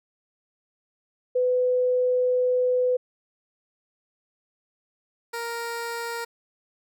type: tone pair in turn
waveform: sine / 15% pulse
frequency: 501 / 466.9 Hz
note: B4 / A#4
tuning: +25 / +3 cents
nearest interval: minor second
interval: 122 cents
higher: first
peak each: -19 / -23 dBFS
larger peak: first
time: 1.35-2.97 / 5.33-6.25 s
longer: first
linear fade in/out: 10 ms
effects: none